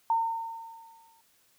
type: tone with exponential decay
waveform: sine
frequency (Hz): 911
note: A#5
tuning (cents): -40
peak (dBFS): -21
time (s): 0.1-1.21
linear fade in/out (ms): 2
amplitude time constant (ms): 240
effects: white hiss -66 dBFS RMS until 1.58 s